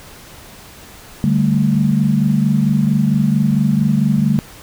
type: chord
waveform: sine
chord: D suspended fourth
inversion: none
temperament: just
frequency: 146.83 / 195.78 / 220.2 Hz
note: D3 / G3 / A3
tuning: 0 / -2 / +2 cents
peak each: -16 dBFS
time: 1.24-4.39 s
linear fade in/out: 0 ms
effects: pink hiss -39 dBFS RMS until 4.62 s